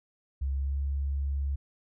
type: tone with pitch glide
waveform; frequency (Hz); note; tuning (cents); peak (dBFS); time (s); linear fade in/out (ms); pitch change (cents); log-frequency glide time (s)
sine; 68 to 69.59; C#2 to C#2; -33 to +7; -27; 0.41-1.56; 10; +40; 0.53-0.78
effects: none